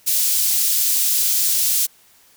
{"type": "high-pass noise", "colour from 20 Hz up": "white", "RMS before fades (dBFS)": -18, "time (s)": [0.06, 1.87], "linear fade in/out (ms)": 20, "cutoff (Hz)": 4600, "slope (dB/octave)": 12, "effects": ["white hiss -53 dBFS RMS until 2.36 s"]}